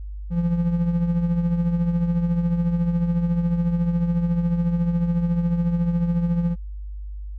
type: tone with tremolo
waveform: triangle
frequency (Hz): 171.3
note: F3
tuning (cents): -33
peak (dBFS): -14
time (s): 0.3-6.56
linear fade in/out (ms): 50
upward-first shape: triangle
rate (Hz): 14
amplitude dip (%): 60
effects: added 50 Hz sine -30 dBFS peak until 7.38 s